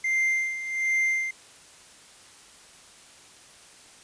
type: tone with tremolo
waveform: triangle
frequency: 2093 Hz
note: C7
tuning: in tune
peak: -19 dBFS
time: 0.04-1.31 s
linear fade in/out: 5 ms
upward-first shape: sine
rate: 1.3 Hz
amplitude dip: 70%
effects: white hiss -51 dBFS RMS until 4.03 s + resampled to 22050 Hz